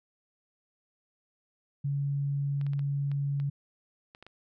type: tone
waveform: sine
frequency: 141 Hz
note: C#3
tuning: 30 cents sharp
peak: -27 dBFS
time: 1.84-3.5 s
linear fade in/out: 10 ms
type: clicks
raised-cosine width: 0.3 ms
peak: -33 dBFS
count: 9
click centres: 2.613 / 2.666 / 2.734 / 2.793 / 3.116 / 3.4 / 4.149 / 4.226 / 4.266 s
effects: none